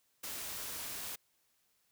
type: noise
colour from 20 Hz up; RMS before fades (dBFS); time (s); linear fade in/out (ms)
white; -42; 0.23-1.16; 10
effects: white hiss -75 dBFS RMS until 1.91 s